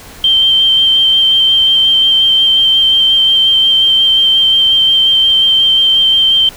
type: tone with vibrato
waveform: sine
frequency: 3136 Hz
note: G7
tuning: in tune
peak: -6 dBFS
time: 0.24-6.49 s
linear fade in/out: 2 ms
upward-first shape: square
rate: 5.6 Hz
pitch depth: 10 cents each way
effects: pink hiss -34 dBFS RMS until 6.56 s